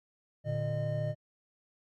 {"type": "tone cluster", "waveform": "triangle", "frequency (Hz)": [114.9, 147.9, 609], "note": ["A#2", "D3", "D#5"], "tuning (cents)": [-25, 13, -37], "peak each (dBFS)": [-32, -33, -33], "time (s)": [0.44, 1.15], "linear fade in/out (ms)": 50, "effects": ["Opus 48 kbps"]}